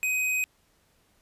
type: tone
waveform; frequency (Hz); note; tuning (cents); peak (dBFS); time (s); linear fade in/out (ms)
square; 2514; D#7; +17; -25; 0.03-0.44; 0
effects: pink hiss -66 dBFS RMS until 1.21 s + resampled to 32000 Hz